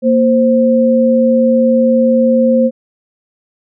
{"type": "tone pair together", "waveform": "sine", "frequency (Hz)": [233.1, 523.7], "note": ["A#3", "C5"], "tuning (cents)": [0, 1], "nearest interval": "octave + major second", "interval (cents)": 1401, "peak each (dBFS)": -10, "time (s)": [0.02, 2.71], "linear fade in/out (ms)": 50, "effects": []}